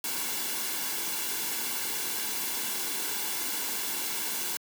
white noise with comb filter, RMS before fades -32 dBFS, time 0.04-4.57 s, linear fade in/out 2 ms, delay 1.6 ms, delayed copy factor -0.55, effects high-pass 200 Hz 12 dB/octave

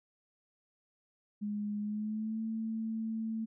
sine tone with pitch glide, 207.7 to 222.6 Hz, G#3 to A3, 0 to +20 cents, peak -33 dBFS, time 1.41-3.46 s, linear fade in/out 20 ms, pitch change +120 cents, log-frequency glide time 1.8-2.42 s, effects none

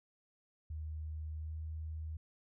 sine tone with pitch glide, 77.7 to 78.78 Hz, D#2 to D#2, -2 to +22 cents, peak -39 dBFS, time 0.7-2.17 s, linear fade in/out 5 ms, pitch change +24 cents, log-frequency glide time 1.37-1.54 s, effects none

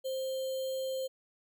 sine tone with sample-and-hold, 526 Hz, C5, 9 cents sharp, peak -32 dBFS, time 0.04-1.08 s, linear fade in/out 20 ms, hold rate 3675 Hz, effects none

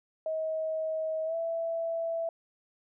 sine tone with pitch glide, 635 to 662.7 Hz, D#5 to E5, +35 to +9 cents, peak -29 dBFS, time 0.26-2.29 s, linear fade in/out 2 ms, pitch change +74 cents, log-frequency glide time 1.25-1.35 s, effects none

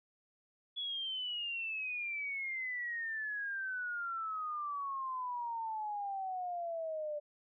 sine exponential sweep, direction down, 3407 to 587.3 Hz, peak -36 dBFS, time 0.76-7.2 s, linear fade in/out 20 ms, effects none

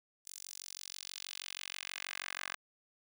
10% pulse tone with high-pass filter sweep, 46.25 Hz, F#1, in tune, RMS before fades -45 dBFS, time 0.25-2.56 s, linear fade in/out 20 ms, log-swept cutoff 7200 to 1500 Hz, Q 1.5, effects none

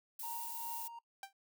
violet noise, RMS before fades -44 dBFS, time 0.19-0.88 s, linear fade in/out 5 ms
triangle tone with tremolo, 932.3 Hz, A#5, in tune, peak -40 dBFS, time 0.23-0.99 s, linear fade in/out 5 ms, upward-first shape sine, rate 2.6 Hz, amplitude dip 50%
sawtooth tone with exponential decay, 785 Hz, G5, 2 cents sharp, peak -37 dBFS, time 1.23-1.33 s, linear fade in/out 2 ms, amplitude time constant 21 ms
effects noise-tail reverb RT60 0.1 s tail -24 dB re dry

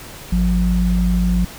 sine tone pair together, 53.16 / 178.8 Hz, G#1 / F3, +41 / +41 cents, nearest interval octave + major sixth, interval 2100 cents, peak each -16 dBFS, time 0.32-1.45 s, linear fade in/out 5 ms, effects pink hiss -36 dBFS RMS until 1.58 s

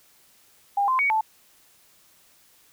sine tone with pitch steps, 805 / 1038 / 2245 / 876 Hz, G5 / C6 / C#7 / A5, +46 / -14 / +21 / -8 cents, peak -19 dBFS, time 0.77-1.21 s, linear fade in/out 5 ms, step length 110 ms, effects white hiss -58 dBFS RMS until 2.72 s

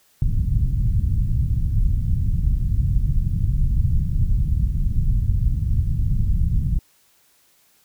pink low-pass noise, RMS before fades -19 dBFS, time 0.22-6.79 s, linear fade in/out 2 ms, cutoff 140 Hz, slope 24 dB/octave, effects white hiss -59 dBFS RMS until 7.84 s

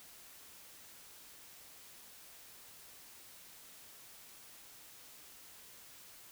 silence, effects white hiss -56 dBFS RMS until 6.31 s

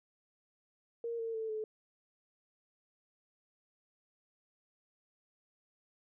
sine tone with pitch steps, 465.8 / 454.6 / 443.7 / 433.1 Hz, A#4 / A#4 / A4 / A4, -1 / -43 / +14 / -27 cents, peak -35 dBFS, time 1.04-1.64 s, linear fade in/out 2 ms, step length 150 ms, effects none

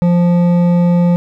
sine tone with hard clipping, 174.6 Hz, F3, in tune, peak -10 dBFS, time 0.02-1.16 s, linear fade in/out 0 ms, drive 9 dB, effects none

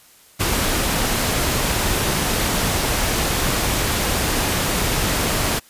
pink noise, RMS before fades -20 dBFS, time 0.39-5.6 s, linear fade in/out 20 ms, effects white hiss -50 dBFS RMS until 5.69 s + resampled to 32000 Hz

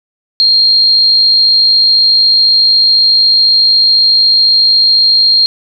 sine tone with amplitude modulation, 4218 Hz, C8, 13 cents sharp, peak -3 dBFS, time 0.4-5.46 s, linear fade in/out 0 ms, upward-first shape sine, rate 100 Hz, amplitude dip 40%, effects none

